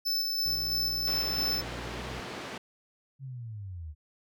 square tone with tremolo, 5274 Hz, E8, in tune, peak -27 dBFS, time 0.05-1.62 s, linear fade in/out 20 ms, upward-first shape square, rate 3 Hz, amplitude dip 25%
25% pulse tone with vibrato, 61.5 Hz, B1, 7 cents flat, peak -36 dBFS, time 0.46-2.2 s, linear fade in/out 0 ms, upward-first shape square, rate 1.3 Hz, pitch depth 38 cents each way
pink band-pass noise, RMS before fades -40 dBFS, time 1.07-2.58 s, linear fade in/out 5 ms, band 170 to 4100 Hz, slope 12 dB/octave
sine linear sweep, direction down, 138.59 to 71.8 Hz, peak -37 dBFS, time 3.19-3.95 s, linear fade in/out 50 ms
effects none

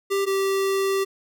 square tone pair in turn, 394.6 / 389.4 Hz, G4 / G4, +11 / -12 cents, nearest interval unison, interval 23 cents, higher first, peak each -21 dBFS, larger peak neither, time 0.1-0.26 / 0.26-1.05 s, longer second, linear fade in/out 20 ms, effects none

